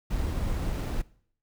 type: noise with sample-and-hold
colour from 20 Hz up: brown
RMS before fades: -29 dBFS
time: 0.1-1.02 s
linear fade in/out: 10 ms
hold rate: 8820 Hz
effects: noise-tail reverb RT60 0.6 s tail -21 dB re dry